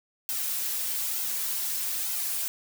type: noise with flanger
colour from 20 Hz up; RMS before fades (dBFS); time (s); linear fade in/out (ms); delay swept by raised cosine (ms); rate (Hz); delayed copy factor
blue; -30; 0.29-2.48; 0; 1.7 to 5.4; 1.1; -0.8
effects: none